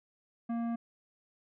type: tone with tanh clipping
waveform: triangle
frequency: 232.9 Hz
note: A#3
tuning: 1 cent flat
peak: -33 dBFS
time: 0.49-0.76 s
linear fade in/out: 10 ms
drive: 16 dB
effects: none